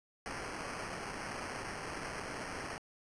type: noise with sample-and-hold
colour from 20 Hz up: violet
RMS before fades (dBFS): -42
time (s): 0.26-2.78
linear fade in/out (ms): 0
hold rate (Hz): 3675
effects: resampled to 22050 Hz